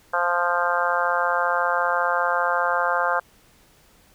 harmonic tone, 174.8 Hz, F3, 2 cents sharp, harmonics 3 / 4 / 5 / 6 / 7 / 8 / 9, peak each -27 / -27 / -27 / -27 / -27 / -27 / -27 dBFS, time 0.13-3.2 s, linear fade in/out 10 ms, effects pink hiss -56 dBFS RMS until 4.14 s

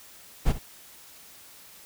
brown noise with echo, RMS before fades -21 dBFS, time 0.45-0.53 s, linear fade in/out 20 ms, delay 64 ms, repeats 1, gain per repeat -14 dB, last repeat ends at 0.594 s, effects white hiss -50 dBFS RMS until 1.85 s

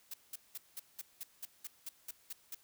blue noise bursts, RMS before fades -43 dBFS, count 12, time 0.11-2.548 s, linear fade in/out 5 ms, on 29 ms, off 190 ms, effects white hiss -67 dBFS RMS until 2.63 s

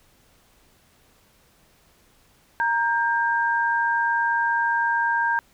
sine tone pair together, 932.3 / 1593 Hz, A#5 / G6, 0 / +27 cents, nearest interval major sixth, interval 927 cents, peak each -22 dBFS, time 2.6-5.39 s, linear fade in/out 0 ms, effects pink hiss -59 dBFS RMS until 5.53 s

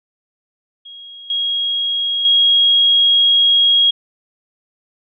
sine tone with level steps, 3286 Hz, G#7, 19 cents flat, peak -33 / -16 / -9 dBFS, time 0.85-3.91 s, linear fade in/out 10 ms, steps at 1.3 / 2.25 s, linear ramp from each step 2 ms, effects none

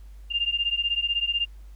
sine beating tone pair, 2794 / 2810 Hz, F7 / F7, 0 / +10 cents, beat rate 16 Hz, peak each -26 dBFS, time 0.3-1.46 s, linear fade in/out 20 ms, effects added 50 Hz sine -41 dBFS peak until 1.75 s + pink hiss -63 dBFS RMS until 1.75 s

